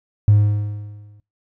triangle tone with exponential decay, 103.83 Hz, G#2, in tune, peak -4 dBFS, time 0.28-1.2 s, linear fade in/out 0 ms, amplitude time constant 200 ms, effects noise-tail reverb RT60 0.2 s tail -22 dB re dry + tanh soft clip ceiling -5 dBFS

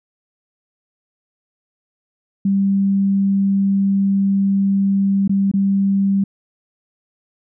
sine tone with dropouts, 196.5 Hz, G3, 4 cents sharp, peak -13 dBFS, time 2.45-6.24 s, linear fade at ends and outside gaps 5 ms, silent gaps 5.278-5.294 / 5.515-5.537 s, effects none

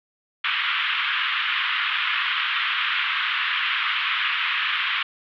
white band-pass noise, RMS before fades -24 dBFS, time 0.44-5.03 s, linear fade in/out 5 ms, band 1100 to 3300 Hz, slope 48 dB/octave, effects none

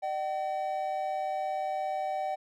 triangle tone pair together, 605.6 / 763 Hz, D#5 / G5, -47 / -47 cents, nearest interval major third, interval 400 cents, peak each -33 / -29 dBFS, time 0.02-2.36 s, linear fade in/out 20 ms, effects none

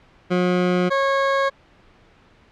20% pulse tone pair in turn, 180 / 547.2 Hz, F#3 / C#5, -47 / -23 cents, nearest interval octave + perfect fifth, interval 1924 cents, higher second, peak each -12 dBFS, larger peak neither, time 0.3-0.9 / 0.9-1.5 s, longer neither, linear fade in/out 20 ms, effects pink hiss -53 dBFS RMS until 2.51 s + low-pass 3000 Hz 12 dB/octave

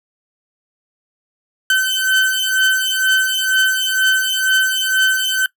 30% pulse beating tone pair, 1531 / 1533.1 Hz, G6 / G6, -41 / -39 cents, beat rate 2.1 Hz, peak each -14 dBFS, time 1.7-5.46 s, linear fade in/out 2 ms, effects noise-tail reverb RT60 0.1 s tail -20 dB re dry

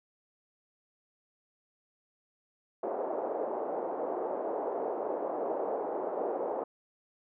pink band-pass noise, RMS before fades -34 dBFS, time 2.83-6.64 s, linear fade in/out 5 ms, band 390 to 780 Hz, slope 24 dB/octave, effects none

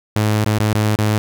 sawtooth tone with dropouts, 106.7 Hz, G#2, 47 cents sharp, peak -10 dBFS, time 0.16-1.18 s, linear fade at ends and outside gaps 0 ms, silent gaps 0.444-0.462 / 0.585-0.601 / 0.731-0.751 / 0.959-0.988 s, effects none

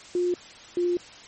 sine tone pair in turn, 355.4 / 351.9 Hz, F4 / F4, +30 / +13 cents, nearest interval unison, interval 17 cents, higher first, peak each -21 dBFS, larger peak neither, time 0.15-0.34 / 0.77-0.97 s, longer second, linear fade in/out 2 ms, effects white hiss -46 dBFS RMS until 1.27 s + MP3 32 kbps

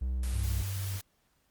triangle tone with vibrato, 62.9 Hz, B1, 32 cents sharp, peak -27 dBFS, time 0.01-0.63 s, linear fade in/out 10 ms, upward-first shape sine, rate 2.7 Hz, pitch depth 20 cents each way
white noise, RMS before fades -43 dBFS, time 0.23-1.01 s, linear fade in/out 2 ms
sine tone, 97.3 Hz, G2, 12 cents flat, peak -32 dBFS, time 0.31-1.01 s, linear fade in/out 50 ms
effects pink hiss -72 dBFS RMS until 1.5 s + Opus 32 kbps

